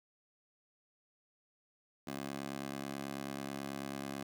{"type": "tone with high-pass filter", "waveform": "15% pulse", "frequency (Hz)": 69.2, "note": "C#2", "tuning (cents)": -2, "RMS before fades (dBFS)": -42, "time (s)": [2.07, 4.23], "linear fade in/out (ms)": 5, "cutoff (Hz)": 260, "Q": 0.97, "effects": []}